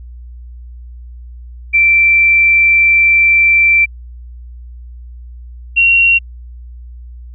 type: tone pair in turn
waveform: sine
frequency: 2344 / 2744 Hz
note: D7 / F7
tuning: -4 / -31 cents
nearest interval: minor third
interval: 273 cents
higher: second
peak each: -6 dBFS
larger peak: neither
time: 1.73-3.86 / 5.76-6.19 s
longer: first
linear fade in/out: 20 ms
effects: added 60 Hz sine -29 dBFS peak until 7.34 s